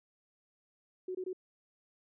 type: tone bursts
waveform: sine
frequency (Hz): 369.8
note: F#4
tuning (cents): -1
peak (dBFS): -35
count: 3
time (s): 1.08-1.331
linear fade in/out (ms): 5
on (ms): 69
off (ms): 22
effects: none